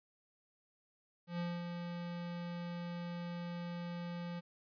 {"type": "tone with ADSR envelope", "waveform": "square", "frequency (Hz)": 173.4, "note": "F3", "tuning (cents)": -12, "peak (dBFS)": -36, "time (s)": [1.27, 4.41], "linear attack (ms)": 120, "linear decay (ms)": 230, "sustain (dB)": -5, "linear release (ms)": 25, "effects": ["resampled to 11025 Hz", "13-bit"]}